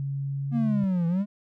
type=tone with pitch glide; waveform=sine; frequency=138.59 to 140.69 Hz; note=C#3 to C#3; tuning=0 to +26 cents; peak=-27 dBFS; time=0-0.84 s; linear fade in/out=0 ms; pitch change=+26 cents; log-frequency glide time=0.42-0.72 s
type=linear two-way sweep; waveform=triangle; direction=down then up; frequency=240 to 164.81 to 209.5 Hz; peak=-20 dBFS; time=0.51-1.26 s; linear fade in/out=50 ms; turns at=1.07 s
effects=none